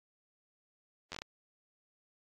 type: slowing click train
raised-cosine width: 0.2 ms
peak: -23 dBFS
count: 6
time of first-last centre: 1.12-1.219 s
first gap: 11 ms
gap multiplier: 1.3
effects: AAC 32 kbps